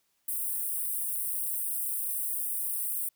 white high-pass noise, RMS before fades -32 dBFS, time 0.28-3.09 s, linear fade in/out 5 ms, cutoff 8500 Hz, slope 96 dB/octave, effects white hiss -74 dBFS RMS until 3.15 s

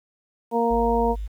harmonic tone, 233.1 Hz, A#3, in tune, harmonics 1 / 2 / 3 / 4, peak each -25 / -22 / -26 / -24 dBFS, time 0.51-1.16 s, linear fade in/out 50 ms
sine tone, 51.8 Hz, G#1, 4 cents flat, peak -27 dBFS, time 0.7-1.28 s, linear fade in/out 20 ms
effects 9-bit

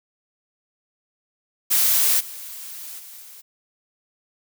blue noise with level steps, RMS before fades -18 / -36 / -41 / -43 dBFS, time 1.7-3.42 s, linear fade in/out 20 ms, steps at 2.19 / 2.98 / 3.21 s, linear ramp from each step 20 ms, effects none

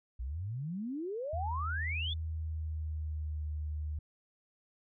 sine exponential sweep, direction up, 56.4 to 3577 Hz, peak -35 dBFS, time 0.19-2.14 s, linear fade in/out 10 ms
sine tone with pitch glide, 80.5 to 75.98 Hz, E2 to D#2, -41 to -41 cents, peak -34 dBFS, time 1.33-3.99 s, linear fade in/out 5 ms, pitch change -100 cents, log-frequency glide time 2.09-3.47 s
effects none

